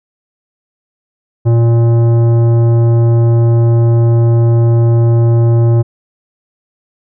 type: tone with tanh clipping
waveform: triangle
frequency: 116.6 Hz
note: A#2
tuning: 1 cent sharp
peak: -8 dBFS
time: 1.45-5.83 s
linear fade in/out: 20 ms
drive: 17 dB
effects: none